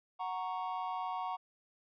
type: chord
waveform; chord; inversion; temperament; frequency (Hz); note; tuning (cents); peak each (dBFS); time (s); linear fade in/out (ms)
triangle; F# major; none; equal; 740 / 932.3 / 1108.7; F#5 / A#5 / C#6; 0 / 0 / 0; -37 / -38 / -39; 0.19-1.37; 20
effects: resampled to 11025 Hz